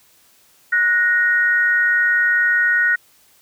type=tone pair together; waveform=sine; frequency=1465.3 / 1870 Hz; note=F#6 / A#6; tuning=-17 / +5 cents; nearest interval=major third; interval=422 cents; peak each=-16 dBFS; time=0.72-2.96 s; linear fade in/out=10 ms; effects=white hiss -54 dBFS RMS until 3.41 s